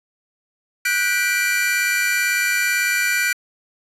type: chord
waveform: 45% pulse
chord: G major seventh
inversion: third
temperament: just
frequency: 1470 / 1568 / 1960 / 2352 Hz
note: F#6 / G6 / B6 / D7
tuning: -12 / 0 / -14 / +2 cents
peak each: -22 / -26 / -25 / -21 dBFS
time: 0.85-3.33 s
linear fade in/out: 5 ms
effects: resampled to 32000 Hz